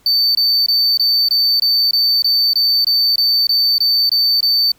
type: tone bursts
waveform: triangle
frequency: 4558 Hz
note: C#8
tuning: 47 cents sharp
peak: -10 dBFS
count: 15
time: 0.06-4.718 s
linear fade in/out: 2 ms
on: 290 ms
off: 22 ms
effects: pink hiss -54 dBFS RMS until 4.78 s